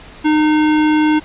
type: tone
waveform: square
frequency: 305.9 Hz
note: D#4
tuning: 29 cents flat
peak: -11 dBFS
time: 0.24-1.2 s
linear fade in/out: 20 ms
effects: pink hiss -38 dBFS RMS until 1.24 s + resampled to 8000 Hz